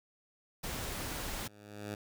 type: noise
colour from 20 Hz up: pink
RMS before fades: -39 dBFS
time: 0.63-1.48 s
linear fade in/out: 10 ms
type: tone with exponential growth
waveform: 10% pulse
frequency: 103.83 Hz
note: G#2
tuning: in tune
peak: -29 dBFS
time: 1.12-1.95 s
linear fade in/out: 5 ms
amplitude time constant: 180 ms
effects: none